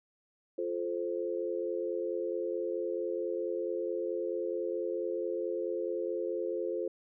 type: chord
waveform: sine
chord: F major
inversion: none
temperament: equal with one note detuned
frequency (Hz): 349.2 / 433.7 / 523.3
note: F4 / A4 / C5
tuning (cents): 0 / -25 / 0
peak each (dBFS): -35 / -36 / -36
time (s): 0.58-6.88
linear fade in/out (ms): 5
effects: none